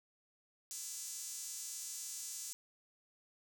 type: tone with high-pass filter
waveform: sawtooth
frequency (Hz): 336.5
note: E4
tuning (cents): +36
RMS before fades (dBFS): -45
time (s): 0.71-2.53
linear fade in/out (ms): 0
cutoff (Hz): 6900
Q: 2.5
effects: none